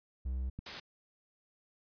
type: tone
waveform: triangle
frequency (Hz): 64.1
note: C2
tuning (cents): -35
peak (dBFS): -31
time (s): 0.25-0.5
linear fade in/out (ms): 10
type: click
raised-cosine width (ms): 5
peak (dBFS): -29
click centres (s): 0.59
type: noise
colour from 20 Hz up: white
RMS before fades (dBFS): -41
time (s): 0.66-0.8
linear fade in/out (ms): 5
effects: resampled to 11025 Hz